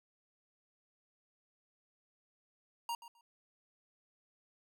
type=tone with echo; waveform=square; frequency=937 Hz; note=A#5; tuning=9 cents sharp; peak=-36 dBFS; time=2.89-2.95 s; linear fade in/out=2 ms; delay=130 ms; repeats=2; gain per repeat=-15 dB; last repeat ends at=3.21 s; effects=none